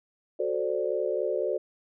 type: chord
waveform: sine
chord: D dominant seventh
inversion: first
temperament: equal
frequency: 370 / 440 / 523.3 / 587.3 Hz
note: F#4 / A4 / C5 / D5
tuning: 0 / 0 / 0 / 0 cents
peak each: -31 dBFS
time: 0.39-1.58 s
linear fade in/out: 10 ms
effects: none